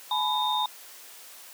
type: tone cluster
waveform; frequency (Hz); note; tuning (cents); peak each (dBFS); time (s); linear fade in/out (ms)
sine; 850 / 997 / 3668; G#5 / B5 / A#7; +40 / +16 / -29; -28; 0.11-0.66; 2
effects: white hiss -47 dBFS RMS until 1.53 s + high-pass 400 Hz 12 dB/octave